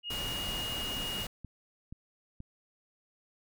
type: tone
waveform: sine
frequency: 2865 Hz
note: F7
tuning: 44 cents sharp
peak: -35 dBFS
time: 0.03-1.27 s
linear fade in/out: 50 ms
type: noise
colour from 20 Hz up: pink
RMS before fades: -39 dBFS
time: 0.1-1.27 s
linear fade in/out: 5 ms
type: click train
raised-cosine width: 5 ms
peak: -31 dBFS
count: 5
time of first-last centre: 0.49-2.404 s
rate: 2.09 Hz
effects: none